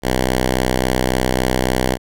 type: tone with vibrato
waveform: 5% pulse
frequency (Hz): 63.6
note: C2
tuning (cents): -48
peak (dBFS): -4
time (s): 0.02-1.98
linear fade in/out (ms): 50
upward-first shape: square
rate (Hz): 17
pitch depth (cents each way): 26
effects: none